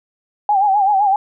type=tone with vibrato; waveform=sine; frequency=802 Hz; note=G5; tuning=39 cents sharp; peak=-11 dBFS; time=0.49-1.16 s; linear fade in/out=2 ms; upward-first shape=sine; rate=7.8 Hz; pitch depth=90 cents each way; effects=none